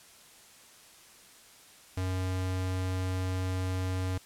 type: tone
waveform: square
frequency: 92.8 Hz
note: F#2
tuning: 6 cents sharp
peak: -30 dBFS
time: 1.97-4.18 s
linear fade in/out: 5 ms
effects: white hiss -55 dBFS RMS until 4.25 s + low-pass 11000 Hz 12 dB/octave